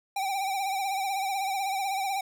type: tone with vibrato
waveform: square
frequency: 780 Hz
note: G5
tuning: 9 cents flat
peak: -28 dBFS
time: 0.16-2.21 s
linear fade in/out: 5 ms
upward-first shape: triangle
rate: 16 Hz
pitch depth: 70 cents each way
effects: none